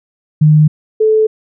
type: tone pair in turn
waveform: sine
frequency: 152.8 / 435.3 Hz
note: D#3 / A4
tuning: -31 / -19 cents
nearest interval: octave + tritone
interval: 1812 cents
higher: second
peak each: -4 / -7 dBFS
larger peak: first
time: 0.41-0.68 / 1-1.27 s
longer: neither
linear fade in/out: 10 ms
effects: none